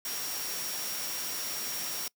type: tone in noise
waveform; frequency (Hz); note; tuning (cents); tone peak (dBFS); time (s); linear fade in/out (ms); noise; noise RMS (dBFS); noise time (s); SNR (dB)
sine; 5600; F8; +4; -39; 0.05-2.08; 2; white; -36; 0.05-2.08; -6
effects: noise-tail reverb RT60 0.1 s tail -24 dB re dry + high-pass 150 Hz 12 dB/octave